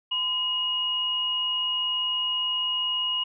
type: tone pair together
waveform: sine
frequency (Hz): 1018 / 2879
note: C6 / F#7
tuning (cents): -48 / -48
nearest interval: octave + tritone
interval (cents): 1800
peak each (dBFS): -35 / -24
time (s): 0.11-3.24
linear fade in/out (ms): 10
effects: none